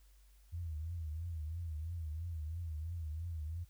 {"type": "tone with vibrato", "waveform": "sine", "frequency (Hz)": 81.1, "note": "E2", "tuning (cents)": -28, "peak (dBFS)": -38, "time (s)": [0.52, 3.65], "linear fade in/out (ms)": 20, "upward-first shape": "triangle", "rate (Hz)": 3, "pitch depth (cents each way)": 140, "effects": ["added 50 Hz sine -60 dBFS peak until 3.69 s", "white hiss -72 dBFS RMS until 3.69 s"]}